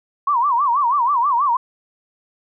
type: tone with vibrato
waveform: sine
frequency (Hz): 1046.5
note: C6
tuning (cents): 0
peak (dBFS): -14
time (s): 0.27-1.57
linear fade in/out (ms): 5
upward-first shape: sine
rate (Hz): 6.2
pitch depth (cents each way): 210
effects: none